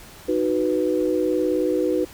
sine chord, B major, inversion first, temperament equal, 311.1 / 370 / 493.9 Hz, D#4 / F#4 / B4, 0 / 0 / 0 cents, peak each -23 dBFS, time 0.28-2.05 s, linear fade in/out 10 ms, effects pink hiss -44 dBFS RMS until 2.13 s

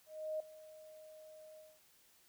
sine tone with ADSR envelope, 622.3 Hz, D#5, in tune, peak -35 dBFS, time 0.06-1.8 s, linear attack 340 ms, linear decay 4 ms, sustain -18 dB, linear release 220 ms, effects white hiss -68 dBFS RMS until 2.28 s

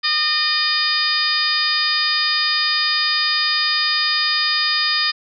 harmonic tone, 610 Hz, D#5, 34 cents flat, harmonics 2 / 3 / 4 / 5 / 6 / 7 / 8, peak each -26 / -23 / -27 / -29 / -24 / -28 / -19 dBFS, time 0.03-5.12 s, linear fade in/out 20 ms, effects none

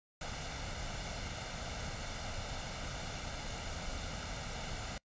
pink noise with comb filter, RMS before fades -41 dBFS, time 0.21-4.98 s, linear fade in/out 2 ms, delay 1.4 ms, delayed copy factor +0.55, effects noise-tail reverb RT60 0.1 s tail -25 dB re dry + resampled to 16000 Hz

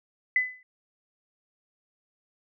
sine tone with exponential decay, 2009 Hz, B6, 29 cents sharp, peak -17 dBFS, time 0.36-0.63 s, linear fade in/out 2 ms, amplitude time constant 57 ms, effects none

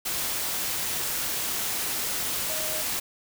sine tone in noise, 627 Hz, D#5, 13 cents sharp, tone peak -36 dBFS, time 2.49-2.82 s, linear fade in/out 10 ms, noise white, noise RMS -29 dBFS, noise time 0.05-3 s, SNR -10 dB, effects none

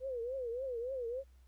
sine tone with vibrato, 498 Hz, B4, 14 cents sharp, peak -36 dBFS, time 0-1.24 s, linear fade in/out 50 ms, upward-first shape triangle, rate 3.5 Hz, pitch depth 170 cents each way, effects added 63 Hz sine -58 dBFS peak until 1.47 s + pink hiss -75 dBFS RMS until 1.47 s

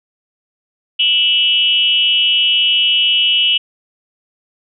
sine tone with frequency modulation, 2947 Hz, F#7, 8 cents flat, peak -10 dBFS, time 0.99-3.58 s, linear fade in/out 10 ms, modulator 290 Hz, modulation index 0.75, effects none

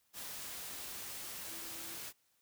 sine tone in noise, 329.2 Hz, E4, 2 cents flat, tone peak -56 dBFS, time 1.48-2 s, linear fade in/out 50 ms, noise white, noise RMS -45 dBFS, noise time 0.13-2.13 s, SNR -14 dB, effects white hiss -75 dBFS RMS until 2.41 s

